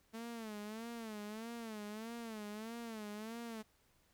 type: tone with vibrato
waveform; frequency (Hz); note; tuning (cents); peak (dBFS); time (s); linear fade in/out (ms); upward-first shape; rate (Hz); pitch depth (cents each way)
sawtooth; 220.8; A3; +6; -40; 0.13-3.63; 20; sine; 1.6; 110
effects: pink hiss -73 dBFS RMS until 4.13 s